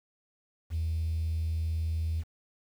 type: tone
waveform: triangle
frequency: 80.7 Hz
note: E2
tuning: 36 cents flat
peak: -24 dBFS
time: 0.7-2.24 s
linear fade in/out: 50 ms
effects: tanh soft clip ceiling -25 dBFS + 9-bit